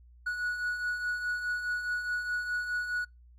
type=beating tone pair; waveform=triangle; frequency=1461 / 1465.8 Hz; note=F#6 / F#6; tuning=-22 / -17 cents; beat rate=4.8 Hz; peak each=-38 / -29 dBFS; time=0.26-3.05 s; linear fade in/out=10 ms; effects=noise-tail reverb RT60 0.2 s tail -26 dB re dry + added 60 Hz sine -53 dBFS peak until 3.38 s